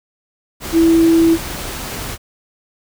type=tone in noise; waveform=sine; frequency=329.6 Hz; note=E4; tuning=in tune; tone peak=-8 dBFS; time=0.72-1.38 s; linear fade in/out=50 ms; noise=pink; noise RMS=-26 dBFS; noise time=0.6-2.18 s; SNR=+15 dB; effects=none